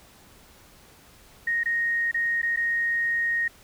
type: tone with dropouts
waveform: sine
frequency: 1864.7 Hz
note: A#6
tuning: in tune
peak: -22 dBFS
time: 1.47-3.48 s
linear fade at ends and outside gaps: 5 ms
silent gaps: 1.635-1.657 / 2.114-2.143 / 2.418-2.429 / 2.562-2.571 s
effects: pink hiss -53 dBFS RMS until 3.63 s